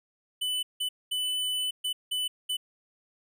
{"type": "tone bursts at uneven times", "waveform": "square", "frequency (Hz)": 2999, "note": "F#7", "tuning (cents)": 23, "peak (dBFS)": -28, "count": 6, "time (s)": [[0.41, 0.63], [0.8, 0.89], [1.11, 1.71], [1.84, 1.93], [2.11, 2.28], [2.49, 2.57]], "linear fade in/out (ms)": 10, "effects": []}